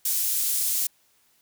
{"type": "high-pass noise", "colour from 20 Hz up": "pink", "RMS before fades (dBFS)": -25, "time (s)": [0.05, 0.87], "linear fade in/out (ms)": 5, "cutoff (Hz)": 8600, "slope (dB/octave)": 12, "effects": ["white hiss -64 dBFS RMS until 1.41 s"]}